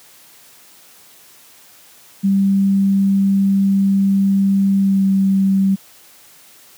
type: tone with pitch glide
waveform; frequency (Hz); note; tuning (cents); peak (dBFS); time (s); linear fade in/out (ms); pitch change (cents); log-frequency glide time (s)
sine; 196 to 193.75; G3 to G3; 0 to -20; -11; 2.23-5.76; 20; -20; 4.79-5.05
effects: white hiss -46 dBFS RMS until 6.77 s + high-pass 100 Hz 12 dB/octave